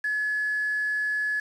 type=tone with quantisation; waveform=sine; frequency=1704 Hz; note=G#6; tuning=44 cents sharp; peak=-24 dBFS; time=0.04-1.4 s; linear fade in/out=5 ms; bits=7; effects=low-pass 8000 Hz 12 dB/octave